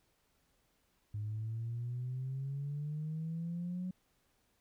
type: exponential sweep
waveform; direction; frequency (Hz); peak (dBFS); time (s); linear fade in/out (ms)
sine; up; 103.7 to 185; -35; 1.14-3.91; 5
effects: tanh soft clip ceiling -32 dBFS + pink hiss -75 dBFS RMS until 4.6 s